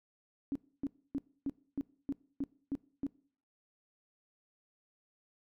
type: tone bursts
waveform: sine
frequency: 278.3 Hz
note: C#4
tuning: 7 cents sharp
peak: -31 dBFS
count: 9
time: 0.52-3.066 s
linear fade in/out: 0 ms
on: 34 ms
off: 280 ms
effects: noise-tail reverb RT60 0.5 s tail -21 dB re dry